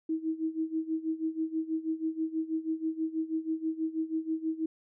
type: tone with tremolo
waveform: sine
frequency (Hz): 320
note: D#4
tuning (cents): +49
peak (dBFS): -26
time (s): 0.09-4.66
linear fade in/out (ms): 5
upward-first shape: sine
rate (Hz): 6.2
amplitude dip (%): 85
effects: none